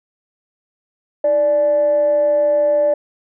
sine tone with frequency modulation, 587.3 Hz, D5, in tune, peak -11 dBFS, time 1.24-2.94 s, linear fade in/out 5 ms, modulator 268 Hz, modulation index 0.21, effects tanh soft clip ceiling -7 dBFS

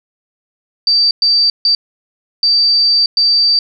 sine tone bursts at uneven times, 4647 Hz, D8, 19 cents flat, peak -8 dBFS, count 5, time 0.87-1.11 / 1.22-1.5 / 1.65-1.75 / 2.43-3.06 / 3.17-3.59 s, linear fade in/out 2 ms, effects none

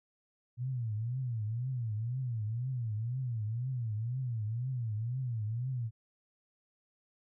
sine tone with vibrato, 117.9 Hz, A#2, 20 cents sharp, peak -32 dBFS, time 0.57-5.91 s, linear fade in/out 50 ms, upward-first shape triangle, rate 2 Hz, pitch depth 220 cents each way, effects none

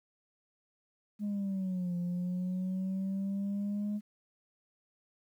sine exponential two-way sweep, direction down then up, 209.4 to 174.61 to 209.4 Hz, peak -29 dBFS, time 1.19-4.01 s, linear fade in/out 50 ms, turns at 1.96 s, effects tanh soft clip ceiling -30 dBFS + 11-bit

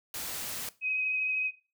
white noise, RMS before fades -37 dBFS, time 0.14-0.69 s, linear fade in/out 2 ms
sine tone with vibrato, 2528 Hz, D#7, 27 cents sharp, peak -27 dBFS, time 0.81-1.52 s, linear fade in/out 50 ms, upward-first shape sine, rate 13 Hz, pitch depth 13 cents each way
effects noise-tail reverb RT60 0.3 s tail -18 dB re dry

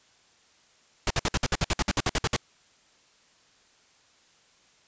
pink noise bursts, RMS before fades -24 dBFS, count 15, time 1.07-2.364 s, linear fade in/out 2 ms, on 34 ms, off 56 ms, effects white hiss -61 dBFS RMS until 4.87 s + resampled to 16000 Hz

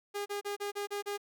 sawtooth tone bursts, 407.3 Hz, G#4, 34 cents flat, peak -30 dBFS, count 7, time 0.14-1.178 s, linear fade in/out 20 ms, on 120 ms, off 33 ms, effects none

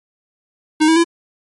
square tone with pitch steps, 310.1 / 323.1 / 336.6 Hz, D#4 / E4 / E4, -6 / -35 / +36 cents, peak -10 dBFS, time 0.8-1.043 s, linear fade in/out 20 ms, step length 81 ms, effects MP3 48 kbps

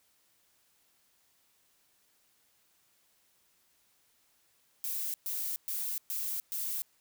violet noise bursts, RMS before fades -35 dBFS, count 5, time 4.84-6.82 s, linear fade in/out 0 ms, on 300 ms, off 120 ms, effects white hiss -70 dBFS RMS until 7 s

